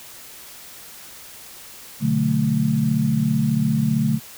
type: chord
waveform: sine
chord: B minor seventh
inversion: none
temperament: equal with one note detuned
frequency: 123.97 / 146.83 / 185 / 220 Hz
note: B2 / D3 / F#3 / A3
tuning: +7 / 0 / 0 / 0 cents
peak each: -26 / -21 / -26 / -20 dBFS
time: 2-4.2 s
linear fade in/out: 50 ms
effects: white hiss -41 dBFS RMS until 4.37 s